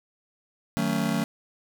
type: chord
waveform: square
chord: D# half-diminished seventh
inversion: none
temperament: just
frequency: 155.56 / 186.68 / 224 / 280 Hz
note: D#3 / F#3 / A3 / C#4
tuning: 0 / +16 / +31 / +18 cents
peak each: -32 / -30 / -28 / -32 dBFS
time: 0.77-1.24 s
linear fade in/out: 0 ms
effects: none